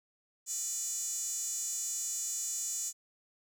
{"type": "tone with high-pass filter", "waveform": "square", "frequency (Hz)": 269.3, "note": "C#4", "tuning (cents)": -50, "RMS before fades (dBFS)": -36, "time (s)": [0.46, 2.93], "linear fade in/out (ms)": 50, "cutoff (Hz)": 7000, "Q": 8.5, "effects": []}